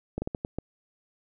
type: slowing click train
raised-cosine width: 2 ms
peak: -17 dBFS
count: 6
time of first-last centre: 0.18-0.586 s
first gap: 40 ms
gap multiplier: 1.36
effects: none